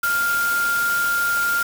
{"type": "tone in noise", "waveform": "sine", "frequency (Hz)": 1400, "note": "F6", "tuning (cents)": 4, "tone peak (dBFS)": -18, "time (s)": [0.03, 1.63], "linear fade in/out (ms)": 5, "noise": "white", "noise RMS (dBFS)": -29, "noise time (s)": [0.03, 1.63], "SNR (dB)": 8, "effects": []}